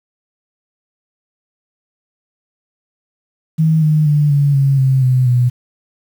sine tone with pitch steps, 159.1 / 153.41 / 147.93 / 142.65 / 137.55 / 132.63 / 127.89 / 123.32 Hz, D#3 / D#3 / D3 / C#3 / C#3 / C3 / C3 / B2, +39 / -24 / +13 / +50 / -13 / +24 / -39 / -2 cents, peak -9 dBFS, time 3.58-5.5 s, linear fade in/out 20 ms, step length 240 ms, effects 7-bit

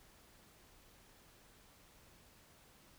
silence, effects pink hiss -64 dBFS RMS until 2.98 s

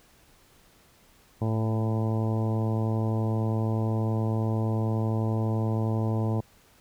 harmonic tone with a mistuned harmonic, 111 Hz, A2, 16 cents sharp, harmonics 1 / 2 / 3 / 4 / 5 / 6 / 7 / 8 / 9, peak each -25 / -31 / -35 / -37 / -39 / -41 / -42 / -43 / -44 dBFS, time 1.41-6.41 s, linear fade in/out 10 ms, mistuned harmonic 1, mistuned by -21 cents, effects pink hiss -59 dBFS RMS until 6.8 s

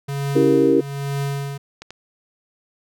square tone with tremolo, 140 Hz, C#3, 18 cents sharp, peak -21 dBFS, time 0.08-1.58 s, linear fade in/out 10 ms, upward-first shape triangle, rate 1.1 Hz, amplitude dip 80%
sine chord, C# diminished seventh, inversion none, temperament equal, 277.2 / 329.6 / 392 / 466.2 Hz, C#4 / E4 / G4 / Bb4, 0 / 0 / 0 / 0 cents, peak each -18 dBFS, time 0.35-0.81 s, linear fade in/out 10 ms
clicks, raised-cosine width 0.2 ms, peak -19 dBFS, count 2, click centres 1.82 / 1.906 s
effects none

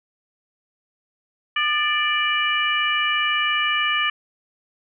harmonic tone with a mistuned harmonic, 587.3 Hz, D5, in tune, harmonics 2 / 3 / 4 / 5, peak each -24 / -24 / -24 / -24 dBFS, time 1.56-4.1 s, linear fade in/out 5 ms, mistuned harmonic 2, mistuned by +48 cents, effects none

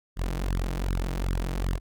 sawtooth tone with flanger, 44.84 Hz, F1, 46 cents sharp, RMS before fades -28 dBFS, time 0.16-1.8 s, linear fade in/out 50 ms, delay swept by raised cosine 0.57 to 6.57 ms, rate 2.6 Hz, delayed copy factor +1, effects none

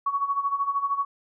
sine tone with tremolo, 1119 Hz, C#6, 16 cents sharp, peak -20 dBFS, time 0.06-1.05 s, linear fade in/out 5 ms, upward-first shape sine, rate 13 Hz, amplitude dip 75%, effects none

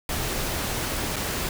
pink noise with dropouts, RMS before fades -28 dBFS, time 0.09-1.49 s, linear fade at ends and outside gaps 2 ms, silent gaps 1.16-1.164 s, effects none

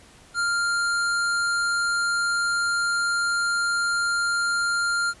square tone, 1396.9 Hz, F6, in tune, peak -22 dBFS, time 0.34-5.14 s, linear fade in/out 50 ms, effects pink hiss -51 dBFS RMS until 5.2 s + resampled to 24000 Hz

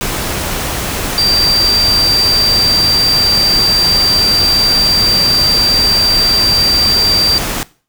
sine tone in noise, 4699 Hz, D8, in tune, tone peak -9 dBFS, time 1.18-7.38 s, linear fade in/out 0 ms, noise pink, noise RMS -18 dBFS, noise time 0.01-7.63 s, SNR +6 dB, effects noise-tail reverb RT60 0.4 s tail -20 dB re dry

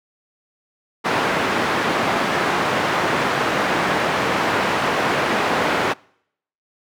white band-pass noise, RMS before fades -20 dBFS, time 1.04-5.94 s, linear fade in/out 20 ms, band 150 to 1500 Hz, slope 12 dB/octave, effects noise-tail reverb RT60 0.7 s tail -26 dB re dry

